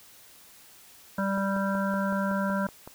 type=harmonic tone; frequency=196 Hz; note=G3; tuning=in tune; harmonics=1 / 3 / 5 / 7 / 8; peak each=-27 / -32 / -34 / -35 / -36 dBFS; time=1.18-2.67 s; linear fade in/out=5 ms
type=click train; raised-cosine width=1 ms; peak=-27 dBFS; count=10; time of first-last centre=1.19-2.875 s; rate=5.34 Hz
effects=white hiss -53 dBFS RMS until 2.94 s